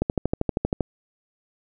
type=click train; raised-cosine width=2 ms; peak=-8 dBFS; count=11; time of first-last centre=0.02-0.807 s; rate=12.7 Hz; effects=none